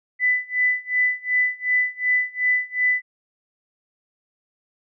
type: tone with tremolo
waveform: sine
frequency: 1996 Hz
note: B6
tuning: 18 cents sharp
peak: -15 dBFS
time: 0.19-3.02 s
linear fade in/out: 50 ms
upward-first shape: sine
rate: 2.7 Hz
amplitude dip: 95%
effects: none